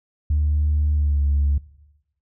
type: tone with pitch glide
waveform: sine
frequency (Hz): 74.7 to 71.24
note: D2 to C#2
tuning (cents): +30 to +48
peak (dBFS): -15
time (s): 0.3-1.58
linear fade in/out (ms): 5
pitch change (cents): -82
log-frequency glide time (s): 0.94-1.22
effects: noise-tail reverb RT60 1.0 s tail -19 dB re dry + tanh soft clip ceiling -13 dBFS